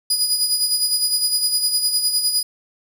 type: tone with tremolo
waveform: 25% pulse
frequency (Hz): 4932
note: D#8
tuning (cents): -16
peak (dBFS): -10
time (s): 0.1-2.43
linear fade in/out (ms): 5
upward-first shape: sine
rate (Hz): 9.8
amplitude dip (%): 55
effects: none